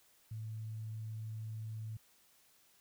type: tone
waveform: sine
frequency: 110 Hz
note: A2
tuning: in tune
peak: -40 dBFS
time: 0.31-1.97 s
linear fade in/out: 5 ms
effects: white hiss -68 dBFS RMS until 2.8 s